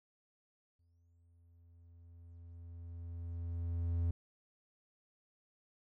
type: tone with exponential growth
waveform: triangle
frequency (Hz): 85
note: F2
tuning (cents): -46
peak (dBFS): -28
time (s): 0.79-4.11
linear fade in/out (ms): 5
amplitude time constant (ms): 720
effects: none